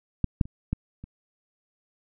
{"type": "clicks", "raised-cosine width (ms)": 5, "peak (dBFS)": [-10, -8, -28, -13, -27], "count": 5, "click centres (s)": [0.243, 0.412, 0.455, 0.73, 1.04], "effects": []}